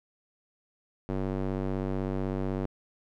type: tone with band-pass filter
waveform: square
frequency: 48 Hz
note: G1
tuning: 36 cents flat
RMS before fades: -31 dBFS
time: 1.09-2.66 s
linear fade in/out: 0 ms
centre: 340 Hz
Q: 0.84
effects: none